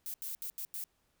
violet noise bursts at uneven times, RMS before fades -40 dBFS, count 5, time 0.06-0.14 / 0.22-0.35 / 0.42-0.5 / 0.58-0.65 / 0.74-0.84 s, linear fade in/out 0 ms, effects pink hiss -75 dBFS RMS until 1.2 s

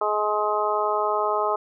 harmonic tone, 210.6 Hz, G#3, 24 cents sharp, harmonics 2 / 3 / 4 / 5 / 6, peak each -27 / -27 / -27 / -27 / -27 dBFS, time 0.01-1.56 s, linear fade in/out 5 ms, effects none

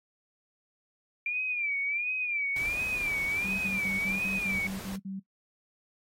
sine tone with vibrato, 2371 Hz, D7, 16 cents sharp, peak -28 dBFS, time 1.26-4.67 s, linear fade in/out 2 ms, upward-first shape sine, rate 1.4 Hz, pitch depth 110 cents each way
pink noise, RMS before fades -43 dBFS, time 2.56-4.96 s, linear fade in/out 2 ms
sine tone bursts, 193.1 Hz, G3, 26 cents flat, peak -34 dBFS, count 9, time 3.44-5.198 s, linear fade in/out 10 ms, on 150 ms, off 51 ms
effects noise-tail reverb RT60 0.1 s tail -17 dB re dry + AAC 48 kbps

